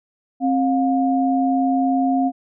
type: tone pair together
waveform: sine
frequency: 265.9 / 711 Hz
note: C4 / F5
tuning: +28 / +31 cents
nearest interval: octave + perfect fourth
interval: 1703 cents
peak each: -17 / -20 dBFS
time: 0.4-2.32 s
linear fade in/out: 50 ms
effects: none